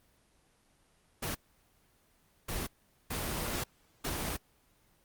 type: noise bursts at uneven times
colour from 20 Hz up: pink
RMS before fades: -35 dBFS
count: 4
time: 1.22-1.35 / 2.48-2.67 / 3.1-3.64 / 4.04-4.37 s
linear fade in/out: 10 ms
effects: pink hiss -68 dBFS RMS until 5.04 s + Opus 24 kbps